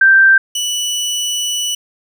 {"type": "tone pair in turn", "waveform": ["sine", "25% pulse"], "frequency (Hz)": [1568, 2960], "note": ["G6", "F#7"], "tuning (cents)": [0, 0], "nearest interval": "major seventh", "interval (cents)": 1100, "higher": "second", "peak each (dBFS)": [-5, -13], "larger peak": "first", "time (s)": [[0.01, 0.38], [0.55, 1.75]], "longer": "second", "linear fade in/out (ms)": 5, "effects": []}